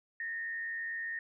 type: tone with frequency modulation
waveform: sine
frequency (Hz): 1838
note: A#6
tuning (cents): -25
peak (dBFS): -35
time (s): 0.2-1.19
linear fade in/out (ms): 2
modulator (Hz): 91.6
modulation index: 0.54
effects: none